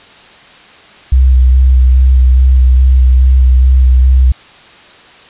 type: tone with vibrato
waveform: sine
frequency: 64 Hz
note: C2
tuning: 38 cents flat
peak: -3 dBFS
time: 1.12-4.32 s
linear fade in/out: 5 ms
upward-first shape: square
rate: 2.4 Hz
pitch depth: 17 cents each way
effects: white hiss -38 dBFS RMS until 5.29 s + resampled to 8000 Hz